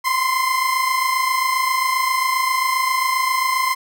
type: tone pair together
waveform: 30% pulse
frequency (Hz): 1022 / 1049.5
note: C6 / C6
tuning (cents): -41 / +5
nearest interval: unison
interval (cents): 46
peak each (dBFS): -19 / -16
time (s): 0.04-3.75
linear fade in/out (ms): 20
effects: none